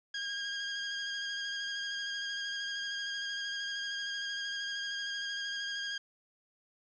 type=tone with vibrato; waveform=20% pulse; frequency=1623 Hz; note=G#6; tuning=40 cents flat; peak=-30 dBFS; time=0.14-5.98 s; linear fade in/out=5 ms; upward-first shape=square; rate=13 Hz; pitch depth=15 cents each way; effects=resampled to 16000 Hz + 10-bit